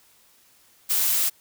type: noise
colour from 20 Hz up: blue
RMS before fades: -22 dBFS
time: 0.89-1.3 s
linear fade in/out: 20 ms
effects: white hiss -58 dBFS RMS until 1.4 s